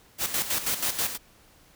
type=noise with tremolo; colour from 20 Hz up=white; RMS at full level=-26 dBFS; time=0.18-1.18 s; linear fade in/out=50 ms; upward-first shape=square; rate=6.2 Hz; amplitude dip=65%; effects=pink hiss -57 dBFS RMS until 1.75 s